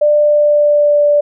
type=tone with pitch glide; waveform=sine; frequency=594 to 585.8 Hz; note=D5 to D5; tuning=+20 to -5 cents; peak=-7 dBFS; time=0.01-1.21 s; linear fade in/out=10 ms; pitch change=-25 cents; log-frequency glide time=0.19-1.04 s; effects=none